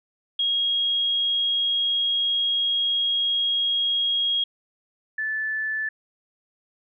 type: tone pair in turn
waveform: sine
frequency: 3279 / 1746 Hz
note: G#7 / A6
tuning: -23 / -14 cents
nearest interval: major seventh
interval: 1091 cents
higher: first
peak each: -20 / -24 dBFS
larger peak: first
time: 0.39-4.44 / 5.18-5.89 s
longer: first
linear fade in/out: 5 ms
effects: none